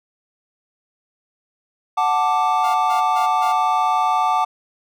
triangle chord, D major, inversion first, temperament equal, 740 / 880 / 1174.7 Hz, F#5 / A5 / D6, 0 / 0 / 0 cents, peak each -18 dBFS, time 1.97-4.45 s, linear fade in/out 10 ms
sawtooth tone bursts, 698.5 Hz, F5, in tune, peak -24 dBFS, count 4, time 2.63-3.53 s, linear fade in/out 20 ms, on 120 ms, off 140 ms
effects none

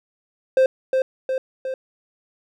triangle tone with echo, 523.3 Hz, C5, in tune, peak -10 dBFS, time 0.57-0.66 s, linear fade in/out 2 ms, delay 360 ms, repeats 3, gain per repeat -4 dB, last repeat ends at 1.74 s, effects none

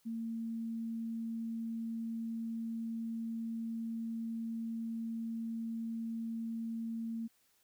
sine tone, 227.5 Hz, A#3, 42 cents flat, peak -36 dBFS, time 0.05-7.28 s, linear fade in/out 20 ms, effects white hiss -72 dBFS RMS until 7.63 s

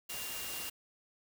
sine tone in noise, 2794 Hz, F7, in tune, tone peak -46 dBFS, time 0.09-0.7 s, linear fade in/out 10 ms, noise white, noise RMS -41 dBFS, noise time 0.09-0.7 s, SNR -8 dB, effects none

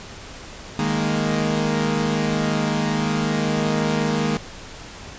sawtooth chord, D# suspended fourth, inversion none, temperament equal, 155.56 / 207.7 / 233.1 Hz, D#3 / G#3 / A#3, 0 / 0 / 0 cents, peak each -20 dBFS, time 0.79-4.37 s, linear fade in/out 0 ms, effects pink hiss -38 dBFS RMS until 5.18 s + resampled to 16000 Hz

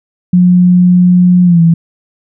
sine tone with pitch glide, 179.3 to 166.33 Hz, F3 to E3, +46 to +16 cents, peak -3 dBFS, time 0.33-1.74 s, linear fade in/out 5 ms, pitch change -130 cents, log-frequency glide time 1.44-1.61 s, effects none

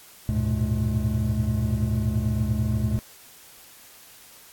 triangle tone cluster, 73.2 / 101 / 112.7 / 121.7 / 212.8 Hz, D2 / G#2 / A2 / B2 / G#3, -5 / -48 / +42 / -25 / +42 cents, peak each -26 dBFS, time 0.29-2.99 s, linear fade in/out 0 ms, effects white hiss -49 dBFS RMS until 4.52 s + AAC 64 kbps

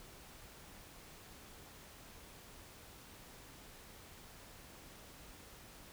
silence, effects pink hiss -56 dBFS RMS until 5.92 s

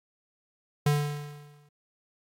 square tone with exponential decay, 146.6 Hz, D3, 3 cents flat, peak -20 dBFS, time 0.86-1.69 s, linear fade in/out 5 ms, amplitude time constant 180 ms, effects AAC 64 kbps

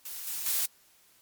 blue noise with level steps, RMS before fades -39 / -35 / -28 dBFS, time 0.05-0.66 s, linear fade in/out 5 ms, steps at 0.27 / 0.46 s, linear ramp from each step 2 ms, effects white hiss -62 dBFS RMS until 1.21 s + MP3 96 kbps

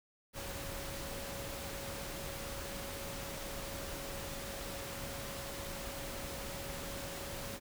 sine tone in noise, 554.4 Hz, C#5, in tune, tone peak -48 dBFS, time 0.33-7.6 s, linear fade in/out 50 ms, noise pink, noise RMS -43 dBFS, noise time 0.33-7.6 s, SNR -8 dB, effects none

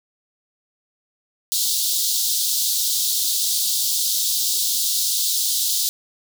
pink high-pass noise, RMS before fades -21 dBFS, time 1.52-5.89 s, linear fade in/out 0 ms, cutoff 3600 Hz, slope 48 dB/octave, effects none

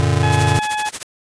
square chord, Gb augmented, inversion none, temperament just, 92.5 / 115.62 / 144.53 Hz, Gb2 / Bb2 / D3, 0 / -14 / -27 cents, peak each -19 dBFS, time 0-0.59 s, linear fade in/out 0 ms
harmonic tone, 848 Hz, G#5, 36 cents sharp, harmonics 1 / 2 / 3 / 4, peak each -20 / -26 / -30 / -32 dBFS, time 0.23-0.89 s, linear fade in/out 2 ms
white noise with tremolo, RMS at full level -24 dBFS, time 0.32-1.03 s, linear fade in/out 2 ms, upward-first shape sine, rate 13 Hz, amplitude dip 95%
effects resampled to 22050 Hz

